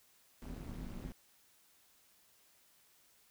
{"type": "noise with amplitude modulation", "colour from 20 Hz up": "brown", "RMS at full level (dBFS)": -41, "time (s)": [0.42, 1.12], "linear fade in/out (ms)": 0, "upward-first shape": "sine", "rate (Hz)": 208, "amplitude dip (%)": 100, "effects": ["white hiss -68 dBFS RMS until 3.3 s"]}